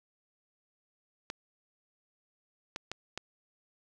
clicks, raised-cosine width 0.2 ms, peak -19 dBFS, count 4, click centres 1.301 / 2.761 / 2.916 / 3.176 s, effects none

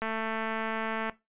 click train, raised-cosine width 0.5 ms, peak -18 dBFS, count 240, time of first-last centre 0.02-1.097 s, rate 222 Hz, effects noise-tail reverb RT60 0.2 s tail -17 dB re dry + resampled to 8000 Hz

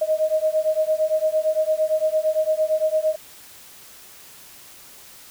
sine beating tone pair, 621 / 629.8 Hz, D#5 / D#5, -3 / +21 cents, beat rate 8.8 Hz, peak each -21 dBFS, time 0.01-3.16 s, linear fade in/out 10 ms, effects white hiss -45 dBFS RMS until 5.3 s

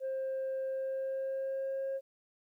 sine tone with pitch glide, 530 to 539.3 Hz, C5 to C#5, +22 to -48 cents, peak -31 dBFS, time 0-2.01 s, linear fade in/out 50 ms, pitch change +30 cents, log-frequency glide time 0.66-1.88 s, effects tanh soft clip ceiling -31 dBFS + 12-bit

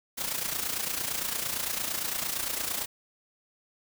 white noise with amplitude modulation, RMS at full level -29 dBFS, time 0.17-2.86 s, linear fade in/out 20 ms, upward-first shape sine, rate 28.8 Hz, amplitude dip 65%, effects none

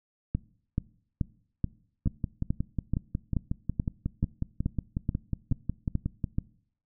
two click trains, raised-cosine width 5 ms, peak -16 / -14 dBFS, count 24 / 15, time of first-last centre 2.06-6.242 / 0.35-6.384 s, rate 5.5 / 2.32 Hz, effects noise-tail reverb RT60 0.6 s tail -22 dB re dry

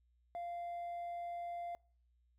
triangle tone with hard clipping, 694 Hz, F5, 11 cents flat, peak -39 dBFS, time 0.35-1.75 s, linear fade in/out 0 ms, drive 1 dB, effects noise-tail reverb RT60 0.5 s tail -26 dB re dry + added 60 Hz sine -70 dBFS peak until 2.38 s

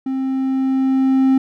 triangle tone with level ramp, 264.8 Hz, C4, 21 cents sharp, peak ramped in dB -17 to -8 dBFS, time 0.06-1.38 s, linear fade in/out 5 ms, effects none

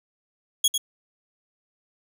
20% pulse tone with echo, 3322 Hz, G#7, in tune, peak -11 dBFS, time 0.64-0.68 s, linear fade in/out 5 ms, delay 99 ms, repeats 1, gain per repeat -6 dB, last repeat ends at 0.779 s, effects none

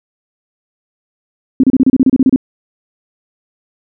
sine tone bursts, 261.9 Hz, C4, 2 cents sharp, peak -4 dBFS, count 12, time 1.6-2.361 s, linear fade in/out 2 ms, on 35 ms, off 31 ms, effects none

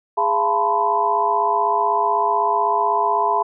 sine tone cluster, 414 / 686 / 885 / 993 / 1049 Hz, G#4 / F5 / A5 / B5 / C6, -5 / -31 / +10 / +9 / +4 cents, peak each -25 / -23 / -21 / -19 / -28 dBFS, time 0.17-3.43 s, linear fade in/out 10 ms, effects none

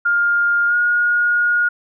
sine tone with pitch glide, 1408 to 1435.9 Hz, F6 to F6, +14 to +48 cents, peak -13 dBFS, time 0.05-1.69 s, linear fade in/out 10 ms, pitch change +34 cents, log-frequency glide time 0.67-0.75 s, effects none

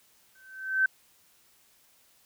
sine tone with exponential growth, 1542 Hz, G6, 29 cents flat, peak -18 dBFS, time 0.35-0.86 s, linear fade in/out 5 ms, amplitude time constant 110 ms, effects white hiss -63 dBFS RMS until 2.25 s

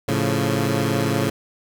15% pulse chord, A augmented, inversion none, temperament equal, 110 / 138.59 / 174.61 Hz, A2 / C#3 / E#3, 0 / 0 / 0 cents, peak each -16 / -16 / -21 dBFS, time 0.08-1.3 s, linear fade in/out 5 ms, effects none

